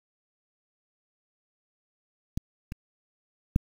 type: clicks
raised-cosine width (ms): 5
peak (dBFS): -16 / -23 / -8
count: 3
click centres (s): 2.375 / 2.721 / 3.561
effects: 7-bit